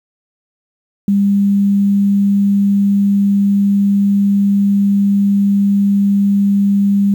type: tone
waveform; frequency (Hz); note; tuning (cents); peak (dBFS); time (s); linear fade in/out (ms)
sine; 200.1; G3; +36; -9; 1.08-7.14; 2
effects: 7-bit

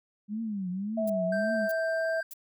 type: tone with vibrato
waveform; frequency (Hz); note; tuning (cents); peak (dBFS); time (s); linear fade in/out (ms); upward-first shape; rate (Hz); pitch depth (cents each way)
sine; 202; G#3; -48; -30; 0.28-1.69; 50; triangle; 1.8; 230
type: tone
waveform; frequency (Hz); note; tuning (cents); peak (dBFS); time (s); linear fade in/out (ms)
sine; 652; E5; -19; -27; 0.97-2.21; 10
type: noise bursts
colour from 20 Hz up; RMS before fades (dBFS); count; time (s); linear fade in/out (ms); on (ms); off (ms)
violet; -42; 3; 1.07-2.337; 5; 29; 590
type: tone with pitch glide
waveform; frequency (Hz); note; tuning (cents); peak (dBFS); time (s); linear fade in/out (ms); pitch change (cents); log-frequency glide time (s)
triangle; 1568 to 1578; G6 to G6; 0 to +11; -31; 1.32-2.23; 5; +11; 1.63-2.08
effects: none

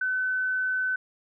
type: tone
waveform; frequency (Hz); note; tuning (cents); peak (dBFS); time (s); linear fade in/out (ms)
sine; 1514; F#6; +39; -24; 0.01-0.96; 5
effects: none

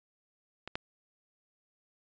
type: clicks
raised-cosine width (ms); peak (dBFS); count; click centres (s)
0.3; -24 / -17; 2; 0.676 / 0.755
effects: resampled to 16000 Hz

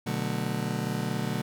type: chord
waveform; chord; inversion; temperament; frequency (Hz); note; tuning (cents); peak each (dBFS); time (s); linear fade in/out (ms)
35% pulse; B minor seventh; none; just; 123.47 / 148.16 / 185.21 / 222.2; B2 / D3 / F#3 / A3; 0 / +16 / +2 / +17; -32; 0.06-1.42; 10
effects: none

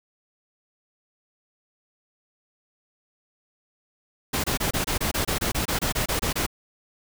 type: noise bursts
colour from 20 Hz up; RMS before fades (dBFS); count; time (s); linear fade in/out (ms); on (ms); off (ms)
pink; -25; 16; 4.33-6.465; 10; 110; 25
effects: none

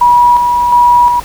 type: tone with tremolo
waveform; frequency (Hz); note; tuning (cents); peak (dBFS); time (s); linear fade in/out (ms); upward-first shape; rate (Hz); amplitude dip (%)
sine; 968; B5; -35; -3; 0.01-1.2; 5; square; 1.4; 40
effects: added 50 Hz sine -32 dBFS peak until 1.24 s + pink hiss -30 dBFS RMS until 1.24 s

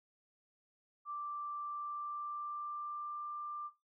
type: tone with pitch glide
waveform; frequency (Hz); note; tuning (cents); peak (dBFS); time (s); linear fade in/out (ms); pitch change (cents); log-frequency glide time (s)
sine; 1174.7 to 1187; D6 to D6; 0 to +18; -39; 1.05-3.71; 50; +18; 1.58-3.26
effects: noise-tail reverb RT60 0.2 s tail -17 dB re dry

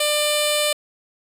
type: tone with notch filter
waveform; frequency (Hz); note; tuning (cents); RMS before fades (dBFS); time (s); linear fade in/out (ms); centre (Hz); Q
10% pulse; 596; D5; +25; -20; 0-0.73; 5; 1500; 0.7
effects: resampled to 32000 Hz

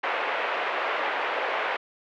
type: band-pass noise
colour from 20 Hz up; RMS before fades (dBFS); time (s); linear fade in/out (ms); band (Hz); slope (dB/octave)
pink; -28; 0.03-1.77; 10; 490 to 2600; 24
effects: none

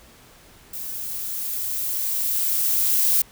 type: noise with level ramp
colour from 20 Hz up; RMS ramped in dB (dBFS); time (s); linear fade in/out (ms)
violet; -32 to -18; 0.73-3.22; 5
effects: pink hiss -50 dBFS RMS until 3.31 s

